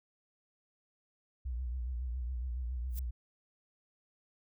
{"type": "tone with vibrato", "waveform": "sine", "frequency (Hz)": 61.74, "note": "B1", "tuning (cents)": 0, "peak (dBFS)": -34, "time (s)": [1.45, 3.11], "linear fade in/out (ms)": 10, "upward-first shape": "triangle", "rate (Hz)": 7.2, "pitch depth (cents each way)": 120}
{"type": "noise with exponential growth", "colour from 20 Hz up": "violet", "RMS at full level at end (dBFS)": -41, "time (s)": [2.89, 2.99], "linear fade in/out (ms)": 1, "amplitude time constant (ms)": 21}
{"effects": []}